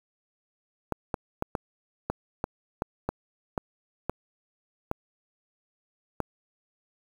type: clicks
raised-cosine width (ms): 1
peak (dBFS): -13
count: 12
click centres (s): 0.923 / 1.142 / 1.424 / 1.552 / 2.1 / 2.441 / 2.821 / 3.09 / 3.578 / 4.096 / 4.914 / 6.203
effects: 7-bit